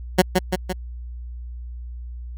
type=tone with echo; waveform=15% pulse; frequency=184.2 Hz; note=F#3; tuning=7 cents flat; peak=-4 dBFS; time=0.18-0.22 s; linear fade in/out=10 ms; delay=170 ms; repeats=3; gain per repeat=-4 dB; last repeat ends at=0.73 s; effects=added 60 Hz sine -31 dBFS peak until 2.37 s